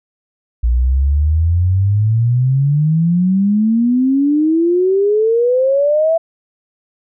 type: exponential sweep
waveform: sine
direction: up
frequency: 57.5 to 667 Hz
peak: -10 dBFS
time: 0.63-6.18 s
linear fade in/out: 10 ms
effects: none